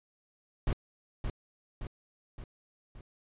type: noise with echo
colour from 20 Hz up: brown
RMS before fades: -28 dBFS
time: 0.67-0.73 s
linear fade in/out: 2 ms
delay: 570 ms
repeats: 4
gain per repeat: -5 dB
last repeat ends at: 3.01 s
effects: resampled to 8000 Hz